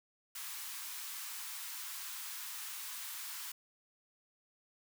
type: high-pass noise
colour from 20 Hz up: white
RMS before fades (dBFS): -44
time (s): 0.35-3.52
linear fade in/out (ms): 5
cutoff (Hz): 890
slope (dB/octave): 48
effects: none